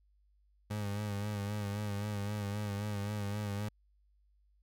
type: tone with vibrato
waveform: 30% pulse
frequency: 102.9 Hz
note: G#2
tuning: 16 cents flat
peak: -32 dBFS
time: 0.7-3.69 s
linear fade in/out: 10 ms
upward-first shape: sine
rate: 3.8 Hz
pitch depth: 48 cents each way
effects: added 50 Hz sine -66 dBFS peak until 4.62 s